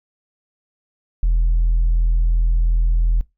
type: tone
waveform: sine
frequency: 41.42 Hz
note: E1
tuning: 9 cents sharp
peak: -11 dBFS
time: 1.23-3.21 s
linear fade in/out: 0 ms
effects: noise-tail reverb RT60 0.2 s tail -22 dB re dry + tanh soft clip ceiling -11 dBFS